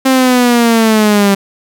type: linear sweep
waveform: sawtooth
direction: down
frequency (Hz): 265.7 to 196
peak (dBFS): -3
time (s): 0.05-1.35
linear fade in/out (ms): 10
effects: none